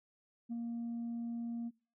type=tone with ADSR envelope; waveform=sine; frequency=234.1 Hz; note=A#3; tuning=8 cents sharp; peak=-33 dBFS; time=0.49-1.71 s; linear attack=31 ms; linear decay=19 ms; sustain=-2 dB; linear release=38 ms; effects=noise-tail reverb RT60 0.4 s tail -26 dB re dry + tanh soft clip ceiling -35 dBFS